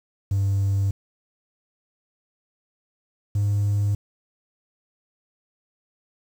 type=tone pair in turn; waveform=triangle; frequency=98.7 / 102.06 Hz; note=G2 / G#2; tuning=+12 / -30 cents; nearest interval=minor second; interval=58 cents; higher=second; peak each=-16 dBFS; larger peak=neither; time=0.31-0.91 / 3.35-3.95 s; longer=neither; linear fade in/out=5 ms; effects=tanh soft clip ceiling -14 dBFS + 8-bit